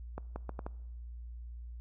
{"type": "accelerating click train", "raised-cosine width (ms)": 1, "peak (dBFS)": -25, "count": 5, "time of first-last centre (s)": [0.18, 0.665], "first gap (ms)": 180, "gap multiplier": 0.74, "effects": ["noise-tail reverb RT60 1.0 s tail -22 dB re dry", "added 59 Hz sine -42 dBFS peak until 1.8 s"]}